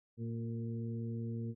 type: harmonic tone with a mistuned harmonic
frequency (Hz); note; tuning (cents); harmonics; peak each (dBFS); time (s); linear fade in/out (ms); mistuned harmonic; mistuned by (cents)
115.1; A#2; -22; 1 / 2 / 3 / 4; -38 / -41 / -50 / -50; 0.17-1.55; 50; 3; +29
effects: none